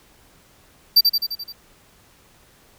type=tone with echo; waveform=square; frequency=4668 Hz; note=D8; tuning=11 cents flat; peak=-9 dBFS; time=0.96-1.01 s; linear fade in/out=10 ms; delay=86 ms; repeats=6; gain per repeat=-4 dB; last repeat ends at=1.526 s; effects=pink hiss -54 dBFS RMS until 2.78 s